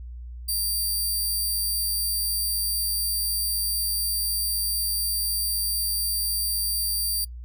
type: tone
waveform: 5% pulse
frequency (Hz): 4699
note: D8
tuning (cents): 0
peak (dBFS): -17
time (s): 0.48-7.25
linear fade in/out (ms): 10
effects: noise-tail reverb RT60 0.1 s tail -22 dB re dry + added 60 Hz sine -35 dBFS peak until 7.44 s